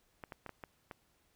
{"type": "clicks", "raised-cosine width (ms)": 0.5, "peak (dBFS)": -29, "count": 6, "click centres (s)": [0.238, 0.322, 0.463, 0.493, 0.638, 0.912], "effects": ["pink hiss -73 dBFS RMS until 1.35 s"]}